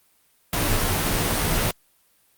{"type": "noise with comb filter", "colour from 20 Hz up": "pink", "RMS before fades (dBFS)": -22, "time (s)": [0.53, 1.71], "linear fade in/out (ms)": 2, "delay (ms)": 15, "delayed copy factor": -0.95, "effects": ["white hiss -62 dBFS RMS until 2.37 s", "Opus 32 kbps"]}